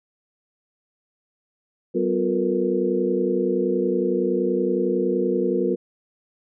sine tone cluster, 191.6 / 252.1 / 357.4 / 449.3 / 480 Hz, G3 / B3 / F4 / A4 / B4, -39 / +36 / +40 / +36 / -49 cents, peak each -27 / -27 / -23 / -26 / -26 dBFS, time 1.94-5.76 s, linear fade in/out 20 ms, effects none

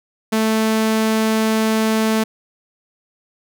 sawtooth tone, 220 Hz, A3, in tune, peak -11 dBFS, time 0.32-2.24 s, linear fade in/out 10 ms, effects none

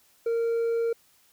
sine tone with hard clipping, 462.3 Hz, A#4, 14 cents flat, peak -24 dBFS, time 0.26-0.93 s, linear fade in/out 5 ms, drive 2 dB, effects white hiss -62 dBFS RMS until 1.32 s

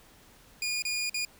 20% pulse tone with dropouts, 2440 Hz, D#7, 34 cents flat, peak -24 dBFS, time 0.62-1.25 s, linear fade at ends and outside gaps 2 ms, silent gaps 0.822-0.851 / 1.096-1.143 s, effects pink hiss -57 dBFS RMS until 1.39 s

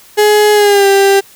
35% pulse tone with pitch glide, 420.1 to 394.2 Hz, G#4 to G4, +20 to +10 cents, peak -4 dBFS, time 0.17-1.21 s, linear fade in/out 20 ms, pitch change -110 cents, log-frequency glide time 0.53-0.87 s, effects white hiss -41 dBFS RMS until 1.35 s

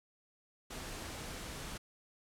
pink noise, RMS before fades -44 dBFS, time 0.7-1.78 s, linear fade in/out 10 ms, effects low-pass 11000 Hz 12 dB/octave

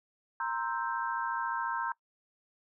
sine chord, C dominant seventh, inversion third, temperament equal, 932.3 / 1046.5 / 1318.5 / 1568 Hz, Bb5 / C6 / E6 / G6, 0 / 0 / 0 / 0 cents, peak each -34 / -37 / -39 / -37 dBFS, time 0.4-1.92 s, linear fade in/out 2 ms, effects noise-tail reverb RT60 0.1 s tail -22 dB re dry

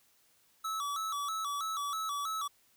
square tone with vibrato, 1220 Hz, D#6, 34 cents flat, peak -34 dBFS, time 0.64-2.48 s, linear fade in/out 10 ms, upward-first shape square, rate 3.1 Hz, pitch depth 110 cents each way, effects white hiss -68 dBFS RMS until 2.76 s

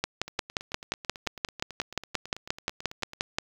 two click trains, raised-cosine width 0.2 ms, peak -23 / -9 dBFS, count 27 / 20, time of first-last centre 0.28-3.134 / 0.04-3.385 s, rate 9.11 / 5.68 Hz, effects 7-bit

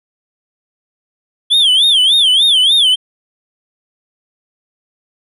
triangle tone with vibrato, 3322 Hz, G#7, in tune, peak -6 dBFS, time 1.5-2.96 s, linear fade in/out 20 ms, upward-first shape sine, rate 3.4 Hz, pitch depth 190 cents each way, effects resampled to 32000 Hz

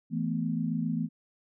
sine chord, E suspended fourth, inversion none, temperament just, 164.81 / 219.8 / 247.2 Hz, E3 / A3 / B3, 0 / -2 / +2 cents, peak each -31 / -32 / -32 dBFS, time 0.1-1.09 s, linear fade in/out 50 ms, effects none

